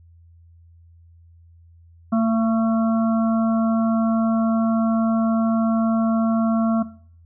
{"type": "harmonic tone with a mistuned harmonic", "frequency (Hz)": 225.3, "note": "A3", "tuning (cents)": 41, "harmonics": [1, 3, 5, 6], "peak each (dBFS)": [-16, -26, -30, -32], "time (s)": [2.12, 6.83], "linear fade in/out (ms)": 10, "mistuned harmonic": 5, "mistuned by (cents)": -24, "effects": ["noise-tail reverb RT60 0.5 s tail -17 dB re dry", "added 84 Hz sine -47 dBFS peak until 7.25 s"]}